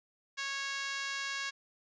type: tone with high-pass filter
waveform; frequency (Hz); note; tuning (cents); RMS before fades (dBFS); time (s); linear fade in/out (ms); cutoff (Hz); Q
5% pulse; 551; C#5; -11; -37; 0.37-1.51; 20; 1400; 2.7
effects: resampled to 16000 Hz